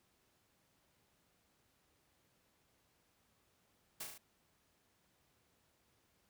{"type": "noise with echo", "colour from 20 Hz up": "white", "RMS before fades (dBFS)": -44, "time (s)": [4, 4.04], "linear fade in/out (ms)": 5, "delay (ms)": 35, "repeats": 4, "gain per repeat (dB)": -3, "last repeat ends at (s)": 4.18, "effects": ["pink hiss -75 dBFS RMS until 6.29 s", "high-pass 60 Hz 12 dB/octave"]}